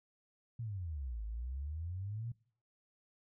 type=exponential two-way sweep; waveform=sine; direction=down then up; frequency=121.6 to 51.91 to 121.6 Hz; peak=-38 dBFS; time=0.59-2.32 s; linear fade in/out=5 ms; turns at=1.23 s; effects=noise-tail reverb RT60 0.5 s tail -22 dB re dry